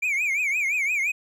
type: tone with vibrato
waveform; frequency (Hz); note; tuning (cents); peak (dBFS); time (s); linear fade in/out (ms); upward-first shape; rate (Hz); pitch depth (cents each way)
triangle; 2313; D7; -27; -20; 0.02-1.12; 10; triangle; 5.8; 180
effects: none